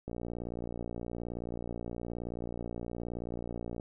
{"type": "click train", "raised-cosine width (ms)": 2, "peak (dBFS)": -25, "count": 220, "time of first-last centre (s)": [0.08, 3.798], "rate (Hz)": 58.9, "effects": []}